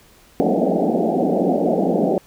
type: band-pass noise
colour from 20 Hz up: pink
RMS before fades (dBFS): -18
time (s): 0.4-2.18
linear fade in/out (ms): 0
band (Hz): 170 to 780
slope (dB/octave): 96
effects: pink hiss -51 dBFS RMS until 2.26 s